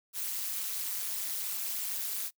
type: noise with amplitude modulation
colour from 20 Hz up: blue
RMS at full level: -31 dBFS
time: 0.13-2.31 s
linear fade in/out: 50 ms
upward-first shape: sine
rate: 204 Hz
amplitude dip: 95%
effects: noise-tail reverb RT60 0.1 s tail -24 dB re dry